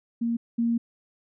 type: tone pair in turn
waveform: sine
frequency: 233.1 / 233.1 Hz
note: A#3 / A#3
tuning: 0 / 0 cents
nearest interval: unison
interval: 0 cents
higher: neither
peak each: -23 / -21 dBFS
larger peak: second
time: 0.21-0.37 / 0.58-0.78 s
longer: second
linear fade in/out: 10 ms
effects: none